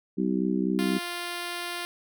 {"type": "harmonic tone", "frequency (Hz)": 64, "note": "C2", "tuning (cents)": -38, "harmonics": [3, 4, 5, 6], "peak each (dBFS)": [-27, -29, -29, -32], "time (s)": [0.17, 0.99], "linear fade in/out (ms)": 20}
{"type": "tone", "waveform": "5% pulse", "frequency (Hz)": 349.2, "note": "F4", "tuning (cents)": 0, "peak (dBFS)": -20, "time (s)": [0.79, 1.85], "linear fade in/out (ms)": 0}
{"effects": []}